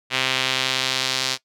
sawtooth tone with band-pass filter sweep, 130.81 Hz, C3, in tune, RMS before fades -23 dBFS, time 0.1-1.38 s, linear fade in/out 50 ms, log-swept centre 2900 to 4600 Hz, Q 1.7, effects noise-tail reverb RT60 0.1 s tail -19 dB re dry

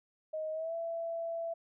sine tone with pitch glide, 626 to 667.1 Hz, D#5 to E5, +10 to +20 cents, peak -34 dBFS, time 0.33-1.54 s, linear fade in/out 10 ms, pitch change +110 cents, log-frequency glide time 0.52-0.74 s, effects none

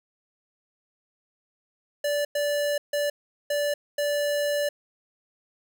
square tone bursts at uneven times, 582 Hz, D5, 16 cents flat, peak -24 dBFS, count 5, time 2.04-2.25 / 2.35-2.78 / 2.93-3.1 / 3.5-3.74 / 3.98-4.69 s, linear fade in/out 5 ms, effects none

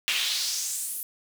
brown noise with high-pass filter sweep, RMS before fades -29 dBFS, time 0.08-1.03 s, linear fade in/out 0 ms, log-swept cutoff 2600 to 12000 Hz, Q 2.5, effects none

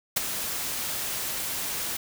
white noise with ADSR envelope, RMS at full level -21 dBFS, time 0.16-1.97 s, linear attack 11 ms, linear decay 14 ms, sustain -10 dB, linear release 5 ms, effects none

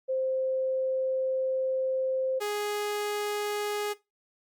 sine / sawtooth tone pair in turn, 523.3 / 415.3 Hz, C5 / G#4, 0 / 0 cents, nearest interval major third, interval 400 cents, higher first, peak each -26 / -25 dBFS, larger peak second, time 0.08-2.4 / 2.4-3.94 s, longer first, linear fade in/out 20 ms, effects noise-tail reverb RT60 0.2 s tail -17 dB re dry + Opus 32 kbps

